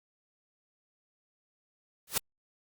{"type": "noise with exponential growth", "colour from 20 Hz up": "white", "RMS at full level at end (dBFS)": -23, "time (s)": [2.07, 2.18], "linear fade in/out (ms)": 5, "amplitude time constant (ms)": 23, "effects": ["Opus 48 kbps"]}